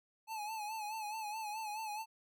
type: tone with vibrato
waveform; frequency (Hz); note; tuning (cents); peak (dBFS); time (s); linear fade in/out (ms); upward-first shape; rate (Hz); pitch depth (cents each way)
square; 860; A5; -40; -40; 0.27-2.06; 50; sine; 4.7; 66
effects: none